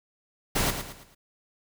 pink noise with echo, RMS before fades -25 dBFS, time 0.55-0.71 s, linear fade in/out 10 ms, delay 110 ms, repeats 4, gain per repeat -8 dB, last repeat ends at 1.15 s, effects none

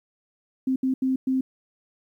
sine tone bursts at uneven times, 261.6 Hz, C4, in tune, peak -20 dBFS, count 4, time 0.67-0.76 / 0.83-0.94 / 1.02-1.16 / 1.27-1.41 s, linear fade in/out 5 ms, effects 10-bit

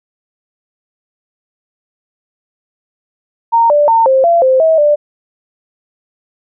sine tone with pitch steps, 924 / 588 / 909 / 529 / 681 / 521 / 643 / 591 Hz, A#5 / D5 / A#5 / C5 / F5 / C5 / E5 / D5, -16 / +2 / -44 / +19 / -44 / -7 / -43 / +11 cents, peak -6 dBFS, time 3.52-4.96 s, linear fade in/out 20 ms, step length 180 ms, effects none

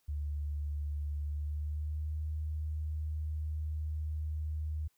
sine tone with pitch glide, 73.42 to 76.89 Hz, D2 to D#2, 0 to -20 cents, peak -33 dBFS, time 0.08-4.88 s, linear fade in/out 10 ms, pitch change +80 cents, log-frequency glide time 1.22-2.19 s, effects white hiss -75 dBFS RMS until 4.97 s

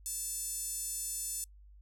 5% pulse tone with high-pass filter, 880 Hz, A5, in tune, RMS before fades -38 dBFS, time 0.06-1.44 s, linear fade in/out 0 ms, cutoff 8300 Hz, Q 1.6, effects noise-tail reverb RT60 0.1 s tail -26 dB re dry + added 50 Hz sine -53 dBFS peak until 1.81 s

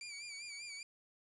20% pulse tone with vibrato, 2327 Hz, D7, 17 cents flat, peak -40 dBFS, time 0.01-0.83 s, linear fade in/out 2 ms, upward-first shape sine, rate 5.1 Hz, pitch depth 64 cents each way, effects resampled to 24000 Hz + 11-bit

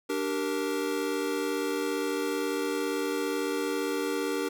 square chord, G minor, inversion second, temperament equal with one note detuned, 293.7 / 388.4 / 466.2 Hz, D4 / G4 / Bb4, 0 / -16 / 0 cents, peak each -33 dBFS, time 0.09-4.49 s, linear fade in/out 10 ms, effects none

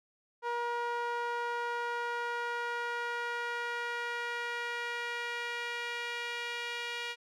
sawtooth tone with band-pass filter sweep, 476.2 Hz, A#4, 37 cents sharp, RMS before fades -36 dBFS, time 0.42-7.16 s, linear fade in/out 50 ms, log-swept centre 1000 to 2600 Hz, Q 1.6, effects none

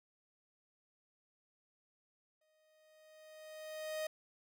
45% pulse tone with exponential growth, 623 Hz, D#5, 2 cents sharp, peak -36 dBFS, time 2.41-4.07 s, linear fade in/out 5 ms, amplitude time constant 360 ms, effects none

